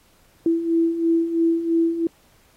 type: beating tone pair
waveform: sine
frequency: 329.6 / 332.6 Hz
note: E4 / E4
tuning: 0 / +16 cents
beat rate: 3 Hz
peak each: -24 / -18 dBFS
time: 0.46-2.07 s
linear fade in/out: 2 ms
effects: pink hiss -58 dBFS RMS until 2.56 s + AAC 48 kbps